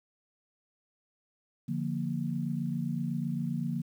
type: chord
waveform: sine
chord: Bb major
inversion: first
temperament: equal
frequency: 146.83 / 174.61 / 233.1 Hz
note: D3 / F3 / Bb3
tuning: 0 / 0 / 0 cents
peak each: -34 dBFS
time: 1.68-3.82 s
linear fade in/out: 10 ms
effects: 10-bit